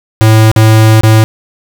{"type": "tone with dropouts", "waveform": "square", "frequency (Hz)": 110, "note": "A2", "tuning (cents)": 0, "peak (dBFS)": -3, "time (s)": [0.21, 1.24], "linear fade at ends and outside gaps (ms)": 0, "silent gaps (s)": [[0.515, 0.562], [1.01, 1.034]], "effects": []}